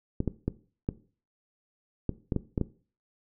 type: clicks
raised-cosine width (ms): 3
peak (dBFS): -14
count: 9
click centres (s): 0.204 / 0.277 / 0.48 / 0.889 / 2.093 / 2.322 / 2.363 / 2.578 / 2.613
effects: noise-tail reverb RT60 0.4 s tail -17 dB re dry